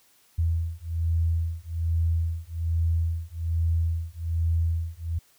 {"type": "beating tone pair", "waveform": "sine", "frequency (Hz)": [82.2, 83.4], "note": ["E2", "E2"], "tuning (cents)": [-4, 21], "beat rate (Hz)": 1.2, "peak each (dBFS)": -26, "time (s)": [0.38, 5.19], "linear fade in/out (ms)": 10, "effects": ["white hiss -61 dBFS RMS until 5.38 s"]}